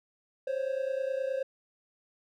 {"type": "tone pair together", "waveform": "triangle", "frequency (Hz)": [524.4, 554], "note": ["C5", "C#5"], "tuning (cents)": [4, -1], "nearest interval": "minor second", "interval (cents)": 95, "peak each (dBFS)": [-29, -32], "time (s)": [0.47, 1.43], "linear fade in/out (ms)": 5, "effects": []}